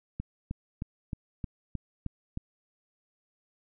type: click train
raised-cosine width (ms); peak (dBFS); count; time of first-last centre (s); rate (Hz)
5; -21; 8; 0.2-2.374; 3.22
effects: none